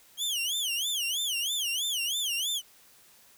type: tone with vibrato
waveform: sawtooth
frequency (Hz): 3133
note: G7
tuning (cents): -2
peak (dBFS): -25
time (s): 0.17-2.62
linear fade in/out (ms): 50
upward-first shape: sine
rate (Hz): 3.1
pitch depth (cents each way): 230
effects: white hiss -58 dBFS RMS until 3.37 s